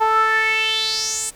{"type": "tone with band-pass filter sweep", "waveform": "sawtooth", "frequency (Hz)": 440, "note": "A4", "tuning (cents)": 0, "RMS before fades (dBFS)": -19, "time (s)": [0, 1.31], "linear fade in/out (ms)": 20, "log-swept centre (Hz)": [960, 8700], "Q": 5.1, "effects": ["pink hiss -48 dBFS RMS until 1.35 s"]}